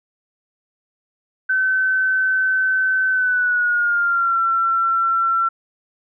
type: tone with pitch glide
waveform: sine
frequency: 1527 to 1352.6 Hz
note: G6 to E6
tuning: -46 to +44 cents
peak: -15 dBFS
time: 1.49-5.49 s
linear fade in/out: 10 ms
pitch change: -210 cents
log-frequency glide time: 3.1-4.41 s
effects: none